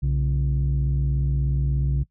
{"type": "tone pair together", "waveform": "sine", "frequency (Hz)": [61.88, 138.59], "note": ["B1", "C#3"], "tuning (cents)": [4, 0], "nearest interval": "octave + major second", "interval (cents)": 1396, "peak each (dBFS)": -20, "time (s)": [0.02, 2.04], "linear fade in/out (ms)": 20, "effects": ["noise-tail reverb RT60 0.1 s tail -19 dB re dry", "tanh soft clip ceiling -16 dBFS"]}